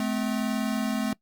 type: tone pair together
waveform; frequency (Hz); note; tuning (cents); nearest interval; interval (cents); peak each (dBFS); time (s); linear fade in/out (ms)
square; 215.6 / 256.4; A3 / C4; -35 / -35; minor third; 300; -28 / -30; 0-1.13; 2
effects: noise-tail reverb RT60 0.1 s tail -22 dB re dry + Opus 48 kbps